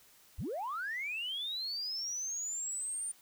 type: linear sweep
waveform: sine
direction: up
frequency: 38.02 to 9110 Hz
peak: -34 dBFS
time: 0.38-3.12 s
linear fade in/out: 10 ms
effects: tanh soft clip ceiling -31 dBFS + white hiss -62 dBFS RMS until 3.21 s